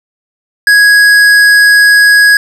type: tone with tanh clipping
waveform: sine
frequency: 1661.2 Hz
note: G#6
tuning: in tune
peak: -4 dBFS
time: 0.67-2.37 s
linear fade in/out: 2 ms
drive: 14 dB
effects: none